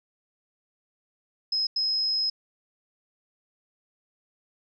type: tone bursts at uneven times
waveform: sine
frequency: 5120 Hz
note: D#8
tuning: 49 cents sharp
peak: -23 dBFS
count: 2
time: 1.52-1.67 / 1.76-2.3 s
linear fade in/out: 5 ms
effects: none